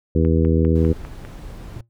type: harmonic tone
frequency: 81 Hz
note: E2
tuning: 30 cents flat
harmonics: 1 / 2 / 3 / 4 / 5 / 6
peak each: -17 / -20 / -22 / -23 / -24 / -25 dBFS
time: 0.15-0.93 s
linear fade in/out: 5 ms
type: click train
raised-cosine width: 0.5 ms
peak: -22 dBFS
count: 6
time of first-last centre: 0.25-1.25 s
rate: 5 Hz
type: noise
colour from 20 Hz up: brown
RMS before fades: -35 dBFS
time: 0.75-1.81 s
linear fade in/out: 5 ms
type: tone with exponential decay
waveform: triangle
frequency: 115.6 Hz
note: A#2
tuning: 14 cents flat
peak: -25 dBFS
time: 1.76-1.89 s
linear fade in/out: 0 ms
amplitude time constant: 27 ms
effects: none